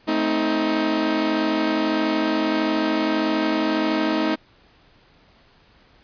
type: chord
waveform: sawtooth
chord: A diminished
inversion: none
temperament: equal with one note detuned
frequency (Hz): 220 / 261.6 / 314.6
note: A3 / C4 / Eb4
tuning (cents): 0 / 0 / +19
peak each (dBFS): -22 / -23 / -17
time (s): 0.07-4.36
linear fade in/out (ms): 20
effects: pink hiss -55 dBFS RMS until 6.03 s + resampled to 11025 Hz